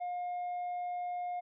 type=tone with tanh clipping; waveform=sine; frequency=713 Hz; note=F5; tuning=36 cents sharp; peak=-35 dBFS; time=0-1.41 s; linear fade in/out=20 ms; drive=2 dB; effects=none